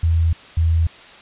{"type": "tone pair in turn", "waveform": "sine", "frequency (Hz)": [82.41, 82.02], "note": ["E2", "E2"], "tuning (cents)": [0, -8], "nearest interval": "unison", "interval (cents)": 8, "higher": "first", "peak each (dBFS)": -13, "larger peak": "neither", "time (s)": [[0.03, 0.33], [0.57, 0.87]], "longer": "neither", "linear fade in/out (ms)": 5, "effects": ["white hiss -42 dBFS RMS until 1.21 s", "resampled to 8000 Hz"]}